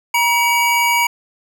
square tone pair together, 952 / 2271 Hz, A#5 / C#7, +36 / +41 cents, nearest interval octave + minor third, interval 1505 cents, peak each -16 / -17 dBFS, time 0.14-1.07 s, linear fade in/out 5 ms, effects none

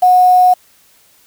sine tone with quantisation, 730 Hz, F#5, 24 cents flat, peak -5 dBFS, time 0.02-0.54 s, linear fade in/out 10 ms, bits 5, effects white hiss -50 dBFS RMS until 1.26 s

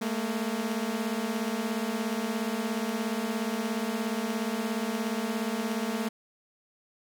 sawtooth beating tone pair, 213.2 / 230.2 Hz, G#3 / A#3, +46 / -22 cents, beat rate 17 Hz, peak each -28 / -27 dBFS, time 0.01-6.09 s, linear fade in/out 10 ms, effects none

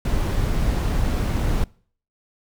brown noise, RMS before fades -21 dBFS, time 0.05-1.64 s, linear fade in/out 2 ms, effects noise-tail reverb RT60 0.5 s tail -24 dB re dry

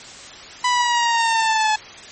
sawtooth exponential sweep, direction down, 995 to 855 Hz, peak -12 dBFS, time 0.64-1.76 s, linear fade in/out 5 ms, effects white hiss -38 dBFS RMS until 2.11 s + MP3 32 kbps

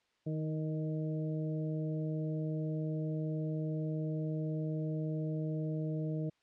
harmonic tone with a mistuned harmonic, 155.56 Hz, D#3, in tune, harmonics 1 / 2 / 3 / 4, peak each -34 / -40 / -44 / -46 dBFS, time 0.26-6.3 s, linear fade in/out 10 ms, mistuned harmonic 2, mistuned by +15 cents, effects white hiss -75 dBFS RMS until 6.42 s + low-pass 4000 Hz 12 dB/octave

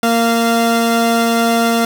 30% pulse tone pair together, 231.4 / 692 Hz, A#3 / F5, -13 / -16 cents, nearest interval octave + perfect fifth, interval 1897 cents, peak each -11 / -13 dBFS, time 0.03-1.85 s, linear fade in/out 2 ms, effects 7-bit

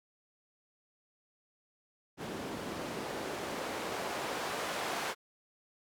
white noise with band-pass filter sweep, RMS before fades -38 dBFS, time 2.17-5.15 s, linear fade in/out 50 ms, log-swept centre 230 to 760 Hz, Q 0.75, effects none

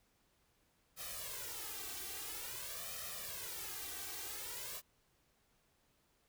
white noise with flanger, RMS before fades -45 dBFS, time 0.96-4.82 s, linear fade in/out 50 ms, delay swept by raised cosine 1.6 to 2.6 ms, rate 0.49 Hz, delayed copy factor +1, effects pink hiss -75 dBFS RMS until 6.28 s

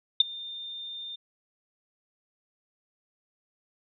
sine tone with ADSR envelope, 3613 Hz, A7, 45 cents sharp, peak -12 dBFS, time 0.2-1.16 s, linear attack 5 ms, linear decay 15 ms, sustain -24 dB, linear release 10 ms, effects none

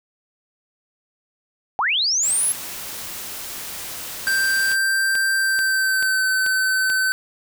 sine linear sweep, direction up, 718 to 11175 Hz, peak -17 dBFS, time 1.79-2.52 s, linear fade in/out 0 ms
white noise, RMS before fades -32 dBFS, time 2.21-4.77 s, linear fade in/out 50 ms
square tone with pitch glide, 1570 to 1528 Hz, G6 to G6, +2 to -45 cents, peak -18 dBFS, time 4.27-7.12 s, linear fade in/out 0 ms, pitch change -47 cents, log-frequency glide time 5.36-6.28 s
click train, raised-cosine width 0.2 ms, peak -14 dBFS, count 7, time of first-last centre 4.28-6.9 s, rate 2.29 Hz
effects none

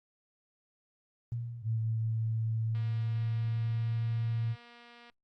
sine tone with exponential decay, 117.8 Hz, A#2, 19 cents sharp, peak -31 dBFS, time 1.32-2.38 s, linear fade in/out 0 ms, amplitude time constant 230 ms
sine tone with pitch glide, 111.9 to 114.32 Hz, A2 to A#2, +30 to -33 cents, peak -29 dBFS, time 1.62-4.56 s, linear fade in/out 50 ms, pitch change +37 cents, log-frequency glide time 2.6-4.09 s
click train, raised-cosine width 0.3 ms, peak -39 dBFS, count 560, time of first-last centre 2.75-5.099 s, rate 238 Hz
effects noise-tail reverb RT60 0.1 s tail -23 dB re dry + Opus 24 kbps

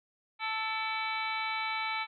harmonic tone with a mistuned harmonic, 440 Hz, A4, in tune, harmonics 2 / 3 / 4 / 5 / 6 / 7 / 8 / 9, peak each -36 / -38 / -44 / -35 / -45 / -47 / -47 / -42 dBFS, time 0.39-2.07 s, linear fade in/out 50 ms, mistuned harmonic 5, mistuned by +55 cents, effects none

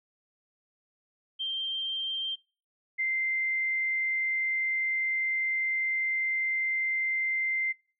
sine tone pair in turn, 3157 / 2085 Hz, G7 / C7, +12 / -7 cents, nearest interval perfect fifth, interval 719 cents, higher first, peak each -29 / -26 dBFS, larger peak second, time 1.39-2.36 / 2.98-7.73 s, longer second, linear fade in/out 20 ms, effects noise-tail reverb RT60 0.4 s tail -24 dB re dry

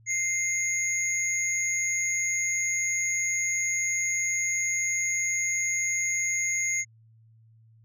sine tone pair together, 2093 / 6656 Hz, C7 / G#8, 0 / +3 cents, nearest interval octave + minor sixth, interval 2003 cents, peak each -26 dBFS, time 0.06-6.85 s, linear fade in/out 50 ms, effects tanh soft clip ceiling -20 dBFS + added 112 Hz sine -54 dBFS peak until 7.84 s

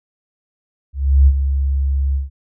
sine tone with ADSR envelope, 68.6 Hz, C#2, 17 cents flat, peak -5 dBFS, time 0.93-2.3 s, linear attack 340 ms, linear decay 54 ms, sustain -9 dB, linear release 150 ms, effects none

